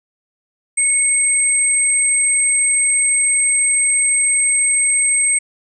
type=tone pair together; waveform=sine; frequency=2208 / 8317 Hz; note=C#7 / C9; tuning=-7 / -11 cents; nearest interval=octave + major seventh; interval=2296 cents; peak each=-20 / -13 dBFS; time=0.77-5.39 s; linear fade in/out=10 ms; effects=none